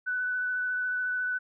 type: tone with vibrato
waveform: sine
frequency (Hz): 1494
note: F#6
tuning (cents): +16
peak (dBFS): -27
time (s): 0.06-1.39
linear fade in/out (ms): 20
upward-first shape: sine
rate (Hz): 14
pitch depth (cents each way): 13
effects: none